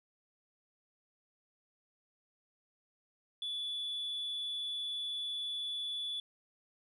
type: tone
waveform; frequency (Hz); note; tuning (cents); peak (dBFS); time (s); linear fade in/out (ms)
sine; 3446; A7; -37; -34; 3.42-6.2; 2
effects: tanh soft clip ceiling -33 dBFS